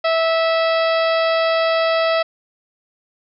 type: harmonic tone with a mistuned harmonic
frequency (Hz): 654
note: E5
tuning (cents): -14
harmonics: 1 / 2 / 3 / 4 / 5 / 6 / 7 / 8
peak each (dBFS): -16 / -22 / -26 / -28 / -30 / -32 / -33 / -34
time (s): 0.04-2.23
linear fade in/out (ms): 10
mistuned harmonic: 8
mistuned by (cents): -46
effects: none